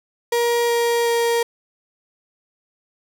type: tone with pitch steps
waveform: 35% pulse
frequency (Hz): 473.2 / 470.5 / 467.8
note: A#4 / A#4 / A#4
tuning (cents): +26 / +16 / +6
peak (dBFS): -15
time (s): 0.32-1.43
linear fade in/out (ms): 5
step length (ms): 370
effects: none